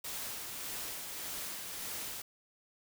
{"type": "noise with tremolo", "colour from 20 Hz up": "white", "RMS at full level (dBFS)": -40, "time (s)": [0.04, 2.22], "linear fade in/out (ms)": 5, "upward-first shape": "sine", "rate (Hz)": 1.7, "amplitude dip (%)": 30, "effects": []}